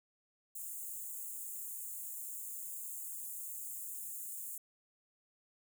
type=high-pass noise; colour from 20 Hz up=white; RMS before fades=-44 dBFS; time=0.55-4.58 s; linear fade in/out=5 ms; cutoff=6800 Hz; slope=96 dB/octave; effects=none